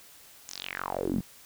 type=tone with band-pass filter sweep; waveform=sawtooth; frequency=46.25 Hz; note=F#1; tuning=in tune; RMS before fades=-33 dBFS; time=0.48-1.21 s; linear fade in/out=10 ms; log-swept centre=7200 to 180 Hz; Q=5.6; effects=white hiss -53 dBFS RMS until 1.45 s